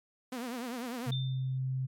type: tone with vibrato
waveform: sawtooth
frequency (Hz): 244.2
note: B3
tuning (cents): -19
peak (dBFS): -32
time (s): 0.32-1.11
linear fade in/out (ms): 5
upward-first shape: triangle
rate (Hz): 10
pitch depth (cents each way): 140
type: tone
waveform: sine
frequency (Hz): 130.81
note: C3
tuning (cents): 0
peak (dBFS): -30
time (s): 1.06-1.87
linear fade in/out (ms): 20
type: tone with exponential decay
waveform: sine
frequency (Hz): 3579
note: A7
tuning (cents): +29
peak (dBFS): -33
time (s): 1.12-1.58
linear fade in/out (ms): 2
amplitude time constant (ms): 99
effects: MP3 96 kbps